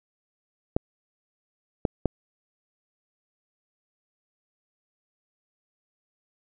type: clicks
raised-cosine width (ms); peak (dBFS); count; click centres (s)
2; -8; 3; 0.765 / 1.852 / 2.057
effects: none